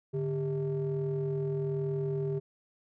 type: ring-modulated tone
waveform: triangle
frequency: 125.7 Hz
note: B2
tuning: 31 cents sharp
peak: -24 dBFS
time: 0.13-2.4 s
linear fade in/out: 20 ms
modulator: 272 Hz
effects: none